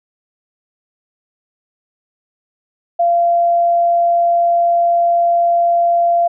sine tone, 688 Hz, F5, 26 cents flat, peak -10 dBFS, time 2.99-6.28 s, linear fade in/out 10 ms, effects none

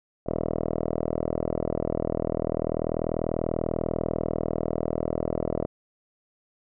5% pulse tone with low-pass filter, 40.26 Hz, E1, 40 cents flat, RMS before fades -28 dBFS, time 0.26-5.66 s, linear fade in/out 10 ms, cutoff 660 Hz, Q 4.1, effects none

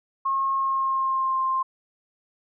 sine tone with pitch glide, 1081 to 1053.3 Hz, C#6 to C6, -44 to +11 cents, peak -21 dBFS, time 0.25-1.63 s, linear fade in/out 10 ms, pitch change -45 cents, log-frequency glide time 0.54-1.4 s, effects none

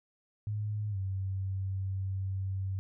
sine tone with pitch glide, 105.2 to 95.91 Hz, G#2 to G2, +23 to -37 cents, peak -31 dBFS, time 0.47-2.79 s, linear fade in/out 0 ms, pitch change -160 cents, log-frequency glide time 0.9-0.97 s, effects none

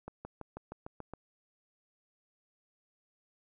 accelerating click train, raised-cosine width 1 ms, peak -28 dBFS, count 8, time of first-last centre 0.08-1.136 s, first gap 170 ms, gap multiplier 0.96, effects none

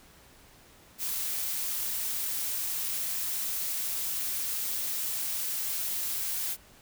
blue noise, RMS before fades -32 dBFS, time 0.98-6.57 s, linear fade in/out 50 ms, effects pink hiss -56 dBFS RMS until 6.81 s

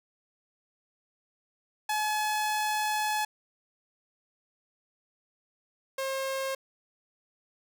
sawtooth tone pair in turn, 852 / 535.6 Hz, G#5 / C5, +44 / +40 cents, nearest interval minor sixth, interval 804 cents, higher first, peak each -23 / -26 dBFS, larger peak first, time 1.89-3.25 / 5.98-6.55 s, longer first, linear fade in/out 5 ms, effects none

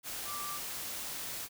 sine tone in noise, 1174.7 Hz, D6, in tune, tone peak -40 dBFS, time 0.25-0.6 s, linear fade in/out 50 ms, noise white, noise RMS -40 dBFS, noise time 0.03-1.49 s, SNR -3 dB, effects none

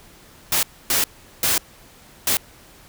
white noise bursts at uneven times, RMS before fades -19 dBFS, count 4, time 0.52-0.63 / 0.9-1.04 / 1.43-1.58 / 2.27-2.37 s, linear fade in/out 2 ms, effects pink hiss -48 dBFS RMS until 2.88 s

